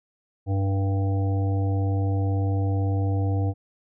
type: harmonic tone with a mistuned harmonic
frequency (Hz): 98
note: G2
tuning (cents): 0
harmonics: 1 / 3 / 5 / 7 / 8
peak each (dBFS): -21 / -31 / -35 / -38 / -39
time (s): 0.46-3.54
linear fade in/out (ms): 50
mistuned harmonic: 5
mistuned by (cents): -19
effects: none